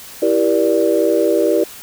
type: chord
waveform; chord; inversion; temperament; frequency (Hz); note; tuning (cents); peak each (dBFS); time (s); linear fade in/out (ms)
sine; E half-diminished seventh; none; equal with one note detuned; 329.6 / 392 / 476 / 587.3; E4 / G4 / Bb4 / D5; 0 / 0 / +36 / 0; -17; 0.22-1.64; 5
effects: tanh soft clip ceiling -2 dBFS + white hiss -36 dBFS RMS until 1.82 s